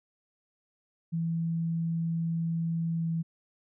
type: tone with pitch glide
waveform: sine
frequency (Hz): 165.6 to 164.55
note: E3 to E3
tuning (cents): +8 to -3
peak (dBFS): -27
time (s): 1.12-3.23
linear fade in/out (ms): 20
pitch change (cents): -11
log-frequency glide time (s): 2.96-3.08
effects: none